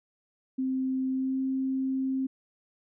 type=tone with pitch glide; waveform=sine; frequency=261.6 to 264.6 Hz; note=C4 to C4; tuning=0 to +20 cents; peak=-26 dBFS; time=0.58-2.27 s; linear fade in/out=10 ms; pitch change=+20 cents; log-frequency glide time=1.09-1.4 s; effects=none